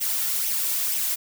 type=noise with flanger; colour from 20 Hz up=blue; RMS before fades=-25 dBFS; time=0-1.16 s; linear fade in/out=20 ms; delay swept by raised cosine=0.33 to 2.23 ms; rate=2.1 Hz; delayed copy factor=+0.5; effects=none